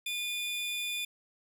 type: tone pair together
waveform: 45% pulse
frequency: 2444 / 3510 Hz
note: D#7 / A7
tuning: -32 / -5 cents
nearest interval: tritone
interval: 627 cents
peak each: -35 / -36 dBFS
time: 0.06-1.05 s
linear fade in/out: 5 ms
effects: none